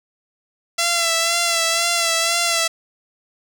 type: tone with vibrato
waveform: 5% pulse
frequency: 674 Hz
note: E5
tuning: 38 cents sharp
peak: -5 dBFS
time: 0.78-2.68 s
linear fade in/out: 10 ms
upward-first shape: sine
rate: 2 Hz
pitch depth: 37 cents each way
effects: none